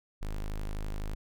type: tone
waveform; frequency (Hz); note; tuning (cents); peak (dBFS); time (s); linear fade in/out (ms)
square; 25.96; G#0; 0; -33; 0.21-1.15; 10
effects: none